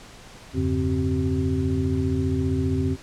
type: tone cluster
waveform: sine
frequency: 85.4 / 100.4 / 141.2 / 262.4 / 382.9 Hz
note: F2 / G2 / C#3 / C4 / G4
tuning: -38 / +42 / +32 / +5 / -41 cents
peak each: -25 / -30 / -28 / -25 / -30 dBFS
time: 0.53-2.97 s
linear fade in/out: 50 ms
effects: pink hiss -45 dBFS RMS until 3.02 s + low-pass 8000 Hz 12 dB/octave